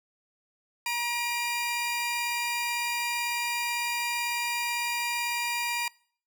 sawtooth tone pair together, 952 / 2399 Hz, A#5 / D7, +36 / +36 cents, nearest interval octave + major third, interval 1600 cents, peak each -27 dBFS, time 0.86-5.88 s, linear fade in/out 2 ms, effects noise-tail reverb RT60 0.5 s tail -23 dB re dry

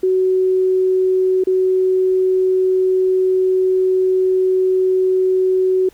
sine tone with dropouts, 373.5 Hz, F#4, 16 cents sharp, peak -12 dBFS, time 0.03-5.89 s, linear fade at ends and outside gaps 5 ms, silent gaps 1.439-1.47 s, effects pink hiss -51 dBFS RMS until 5.93 s

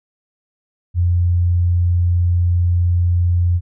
sine tone, 87.7 Hz, F2, 8 cents sharp, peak -12 dBFS, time 0.94-3.61 s, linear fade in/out 50 ms, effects none

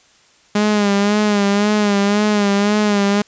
sawtooth tone with vibrato, 205.5 Hz, G#3, 18 cents flat, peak -9 dBFS, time 0.55-3.22 s, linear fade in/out 5 ms, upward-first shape sine, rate 1.9 Hz, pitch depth 51 cents each way, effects white hiss -52 dBFS RMS until 3.27 s + resampled to 16000 Hz

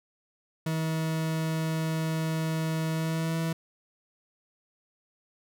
40% pulse tone with pitch glide, 160 to 163.27 Hz, D#3 to E3, +49 to -16 cents, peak -26 dBFS, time 0.66-3.53 s, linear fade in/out 5 ms, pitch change +35 cents, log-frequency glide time 2.92-3.37 s, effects none

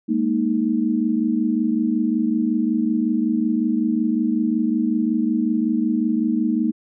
sine chord, Ab suspended second, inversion none, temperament equal, 207.7 / 233.1 / 311.1 Hz, Ab3 / Bb3 / Eb4, 0 / 0 / 0 cents, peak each -24 / -20 / -22 dBFS, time 0.08-6.72 s, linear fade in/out 20 ms, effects none

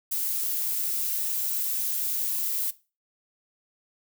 violet noise, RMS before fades -28 dBFS, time 0.11-2.71 s, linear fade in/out 10 ms, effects noise-tail reverb RT60 0.3 s tail -18 dB re dry

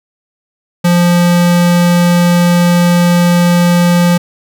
square tone, 174.61 Hz, F3, in tune, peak -7 dBFS, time 0.84-4.18 s, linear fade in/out 10 ms, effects none

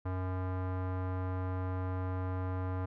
square tone with low-pass filter, 92.5 Hz, F#2, in tune, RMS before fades -35 dBFS, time 0.05-2.86 s, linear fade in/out 10 ms, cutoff 1200 Hz, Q 1.7, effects none

